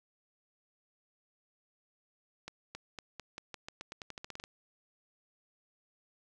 accelerating click train, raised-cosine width 0.2 ms, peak -25 dBFS, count 17, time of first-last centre 2.48-4.439 s, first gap 270 ms, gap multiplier 0.88, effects none

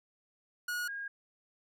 45% pulse / sine tone pair in turn, 1450 / 1627.6 Hz, F#6 / G#6, -35 / -35 cents, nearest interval major second, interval 200 cents, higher second, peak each -33 / -37 dBFS, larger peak first, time 0.68-0.88 / 0.88-1.08 s, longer neither, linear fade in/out 5 ms, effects none

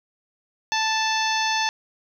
harmonic tone, 880 Hz, A5, in tune, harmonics 1 / 2 / 3 / 4 / 5 / 6 / 7, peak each -24 / -27 / -29 / -30 / -31 / -32 / -32 dBFS, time 0.72-1.69 s, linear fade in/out 0 ms, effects 9-bit

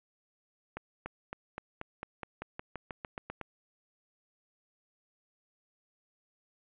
accelerating click train, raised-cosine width 0.5 ms, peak -23 dBFS, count 15, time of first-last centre 0.77-3.413 s, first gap 290 ms, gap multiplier 0.93, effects resampled to 8000 Hz + 9-bit

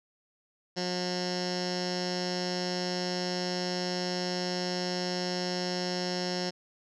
15% pulse tone with low-pass filter, 180 Hz, F#3, 47 cents flat, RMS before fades -32 dBFS, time 0.76-6.51 s, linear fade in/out 20 ms, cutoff 5200 Hz, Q 7.8, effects none

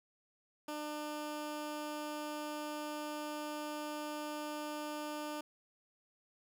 15% pulse tone, 300 Hz, D4, 37 cents sharp, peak -33 dBFS, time 0.68-5.41 s, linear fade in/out 5 ms, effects none

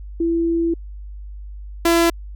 sine / sawtooth tone pair in turn, 334.3 / 337 Hz, E4 / E4, +24 / +38 cents, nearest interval unison, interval 14 cents, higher second, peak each -16 / -9 dBFS, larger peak second, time 0.2-0.74 / 1.85-2.1 s, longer first, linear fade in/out 5 ms, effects added 50 Hz sine -31 dBFS peak until 2.35 s

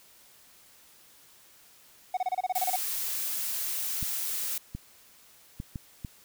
triangle tone bursts, 740 Hz, F#5, in tune, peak -23 dBFS, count 11, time 2.14-2.761 s, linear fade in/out 5 ms, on 31 ms, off 28 ms
blue noise, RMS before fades -32 dBFS, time 2.55-4.58 s, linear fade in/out 5 ms
clicks, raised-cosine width 5 ms, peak -23 dBFS, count 5, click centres 4.028 / 4.75 / 5.601 / 5.758 / 6.048 s
effects white hiss -57 dBFS RMS until 6.24 s

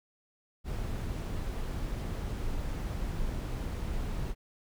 brown noise, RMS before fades -34 dBFS, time 0.64-4.35 s, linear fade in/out 50 ms, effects none

